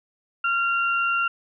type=tone pair together; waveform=sine; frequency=1382 / 2764 Hz; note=F6 / F7; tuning=-19 / -19 cents; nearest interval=octave; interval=1200 cents; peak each=-21 / -26 dBFS; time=0.44-1.28 s; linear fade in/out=5 ms; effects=none